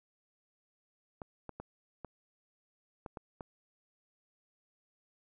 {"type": "clicks", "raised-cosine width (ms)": 1, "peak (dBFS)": -28, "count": 7, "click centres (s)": [1.218, 1.493, 1.6, 2.047, 3.062, 3.172, 3.408], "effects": []}